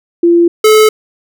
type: tone pair in turn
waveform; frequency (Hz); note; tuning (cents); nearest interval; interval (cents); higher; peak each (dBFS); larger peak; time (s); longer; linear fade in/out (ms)
sine / square; 342.3 / 432; F4 / A4; -35 / -32; major third; 403; second; -4; neither; 0.23-0.48 / 0.64-0.89; neither; 5
effects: none